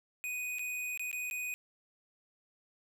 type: tone with dropouts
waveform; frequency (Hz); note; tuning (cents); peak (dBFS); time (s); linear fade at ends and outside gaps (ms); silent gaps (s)
square; 2489; D#7; 0; -36; 0.24-1.54; 0; 0.585-0.593 / 0.975-0.995 / 1.114-1.129 / 1.3-1.311
effects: none